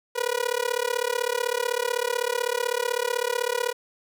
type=tone with amplitude modulation; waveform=sawtooth; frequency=485.8 Hz; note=B4; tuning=29 cents flat; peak=-16 dBFS; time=0.15-3.73 s; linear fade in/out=20 ms; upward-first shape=sine; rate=35.9 Hz; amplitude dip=100%; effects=none